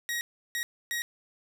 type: tone bursts at uneven times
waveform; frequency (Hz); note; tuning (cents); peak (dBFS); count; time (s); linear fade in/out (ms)
sawtooth; 1893; A#6; +26; -26; 3; 0.09-0.21 / 0.55-0.63 / 0.91-1.02; 0
effects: none